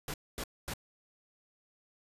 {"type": "noise bursts", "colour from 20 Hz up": "pink", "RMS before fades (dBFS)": -38, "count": 3, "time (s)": [0.08, 0.737], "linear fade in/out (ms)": 2, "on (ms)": 59, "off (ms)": 240, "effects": ["resampled to 32000 Hz"]}